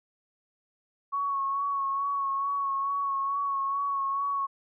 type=tone with vibrato; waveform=sine; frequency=1108.7 Hz; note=C#6; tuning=in tune; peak=-26 dBFS; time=1.12-4.47 s; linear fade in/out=20 ms; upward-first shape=sine; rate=2.3 Hz; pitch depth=26 cents each way; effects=none